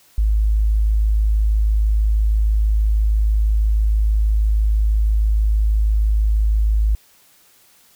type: tone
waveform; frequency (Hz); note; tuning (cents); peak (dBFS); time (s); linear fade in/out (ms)
sine; 53.1; G#1; +39; -13; 0.18-6.95; 0
effects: white hiss -53 dBFS RMS until 7.95 s